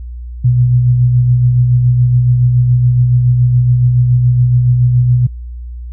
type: tone with tremolo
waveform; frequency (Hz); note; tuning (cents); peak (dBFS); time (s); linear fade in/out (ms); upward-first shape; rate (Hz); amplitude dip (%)
sine; 123.47; B2; 0; -5; 0.44-5.27; 10; sine; 7.1; 35
effects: added 60 Hz sine -23 dBFS peak until 5.92 s